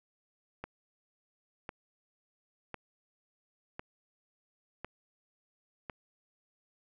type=click train; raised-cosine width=0.5 ms; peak=-24 dBFS; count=6; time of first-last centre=0.64-5.898 s; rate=0.951 Hz; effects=none